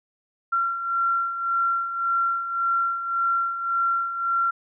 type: beating tone pair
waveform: sine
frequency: 1367 / 1368.8 Hz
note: F6 / F6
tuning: -37 / -35 cents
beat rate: 1.8 Hz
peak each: -29 / -22 dBFS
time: 0.52-4.51 s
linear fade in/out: 10 ms
effects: none